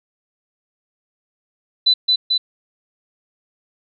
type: tone with echo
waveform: sine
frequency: 3999 Hz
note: B7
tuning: 21 cents sharp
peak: -10 dBFS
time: 1.86-1.94 s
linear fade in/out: 10 ms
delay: 220 ms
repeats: 2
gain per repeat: -2 dB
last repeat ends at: 2.38 s
effects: none